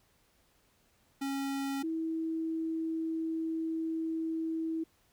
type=tone pair in turn; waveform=square / sine; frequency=274.6 / 323.7 Hz; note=C#4 / E4; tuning=-16 / -31 cents; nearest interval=minor third; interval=285 cents; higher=second; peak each=-33 / -31 dBFS; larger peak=second; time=1.21-1.83 / 1.83-4.84 s; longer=second; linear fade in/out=10 ms; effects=pink hiss -69 dBFS RMS until 5.12 s